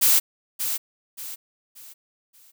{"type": "noise with echo", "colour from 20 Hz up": "blue", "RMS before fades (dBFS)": -17, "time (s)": [0.01, 0.2], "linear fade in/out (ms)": 20, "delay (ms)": 580, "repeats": 4, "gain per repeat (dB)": -9, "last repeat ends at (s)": 2.52, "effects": []}